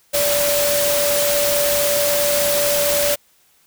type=tone in noise; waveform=sine; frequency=579 Hz; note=D5; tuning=25 cents flat; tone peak=-18 dBFS; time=0.13-3.16 s; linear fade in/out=20 ms; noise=white; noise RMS=-20 dBFS; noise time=0.13-3.16 s; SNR=-1 dB; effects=white hiss -57 dBFS RMS until 3.66 s